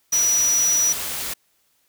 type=tone in noise; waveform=sine; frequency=5860 Hz; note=F#8; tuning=18 cents flat; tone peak=-16 dBFS; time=0.12-0.93 s; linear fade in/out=10 ms; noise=white; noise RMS=-28 dBFS; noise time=0.12-1.34 s; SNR=+9 dB; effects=white hiss -65 dBFS RMS until 1.88 s